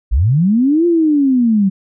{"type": "linear two-way sweep", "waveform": "sine", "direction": "up then down", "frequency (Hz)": [45.93, 350, 186.4], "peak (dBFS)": -9, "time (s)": [0.11, 1.7], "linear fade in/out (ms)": 20, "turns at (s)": 0.86, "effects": []}